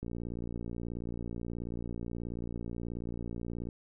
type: click train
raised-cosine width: 3 ms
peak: -26 dBFS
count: 215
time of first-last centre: 0.03-3.688 s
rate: 58.5 Hz
effects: none